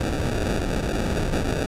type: noise with sample-and-hold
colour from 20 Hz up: pink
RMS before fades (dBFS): -24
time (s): 0-1.66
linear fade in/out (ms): 5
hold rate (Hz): 1050
effects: low-pass 10000 Hz 12 dB/octave